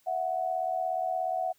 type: tone pair together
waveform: sine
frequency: 660.1 / 737 Hz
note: E5 / F#5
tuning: +2 / -7 cents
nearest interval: major second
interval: 191 cents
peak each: -32 / -29 dBFS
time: 0.06-1.53 s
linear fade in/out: 20 ms
effects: white hiss -67 dBFS RMS until 1.58 s